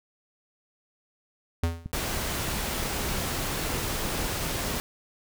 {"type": "tone with exponential decay", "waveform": "square", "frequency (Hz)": 83.7, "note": "E2", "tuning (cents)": 27, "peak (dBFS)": -21, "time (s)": [1.63, 1.92], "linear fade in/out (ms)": 5, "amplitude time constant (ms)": 63}
{"type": "click train", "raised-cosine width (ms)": 5, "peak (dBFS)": -22, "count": 8, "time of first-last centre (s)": [1.86, 4.054], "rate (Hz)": 3.19}
{"type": "noise", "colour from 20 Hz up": "pink", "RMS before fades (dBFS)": -30, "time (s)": [1.93, 4.8], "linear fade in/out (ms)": 0}
{"effects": []}